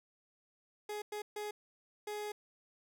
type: tone bursts at uneven times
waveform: 30% pulse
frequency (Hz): 418.5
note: G#4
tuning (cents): +13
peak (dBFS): -36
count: 4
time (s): 0.89-1.02 / 1.12-1.22 / 1.36-1.51 / 2.07-2.32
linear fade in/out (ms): 5
effects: none